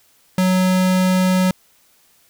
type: tone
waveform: square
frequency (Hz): 185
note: F#3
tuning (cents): 0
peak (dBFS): -14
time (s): 0.38-1.51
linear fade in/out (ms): 2
effects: white hiss -56 dBFS RMS until 2.29 s